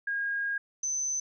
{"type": "tone pair in turn", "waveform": "sine", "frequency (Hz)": [1629, 6111], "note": ["G#6", "G8"], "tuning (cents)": [-34, -45], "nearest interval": "octave + major seventh", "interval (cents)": 2289, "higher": "second", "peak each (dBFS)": -28, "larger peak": "neither", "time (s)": [[0.07, 0.58], [0.83, 1.2]], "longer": "first", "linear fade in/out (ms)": 5, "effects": []}